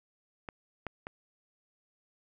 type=clicks; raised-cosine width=0.5 ms; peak=-24 / -21 / -24 dBFS; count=3; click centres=0.488 / 0.867 / 1.069 s; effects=none